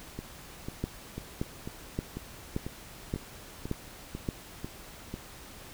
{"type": "two click trains", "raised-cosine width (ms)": 3, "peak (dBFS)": [-17, -23], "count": [7, 11], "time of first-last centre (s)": [[0.84, 4.288], [0.19, 5.14]], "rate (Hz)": [1.74, 2.02], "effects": ["pink hiss -48 dBFS RMS until 5.73 s"]}